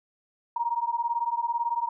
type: beating tone pair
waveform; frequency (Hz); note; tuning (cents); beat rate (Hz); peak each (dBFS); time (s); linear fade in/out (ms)
sine; 932.3 / 950.3; A#5 / A#5; 0 / +33; 18; -28; 0.56-1.89; 5
effects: none